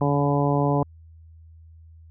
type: harmonic tone with a mistuned harmonic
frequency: 142.7 Hz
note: D3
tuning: 49 cents flat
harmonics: 1 / 2 / 3 / 4 / 5 / 6 / 7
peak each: -22 / -25 / -27 / -28 / -29 / -30 / -30 dBFS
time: 0.01-0.83 s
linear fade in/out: 2 ms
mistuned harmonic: 1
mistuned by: +25 cents
effects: added 81 Hz sine -45 dBFS peak until 2.1 s